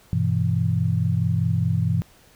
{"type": "chord", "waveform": "sine", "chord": "E minor", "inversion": "first", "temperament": "just", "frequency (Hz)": [98.89, 123.61, 164.81], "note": ["G2", "B2", "E3"], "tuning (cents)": [16, 2, 0], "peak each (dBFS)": -23, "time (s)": [0.13, 2.02], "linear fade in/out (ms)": 0, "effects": ["pink hiss -54 dBFS RMS until 2.35 s"]}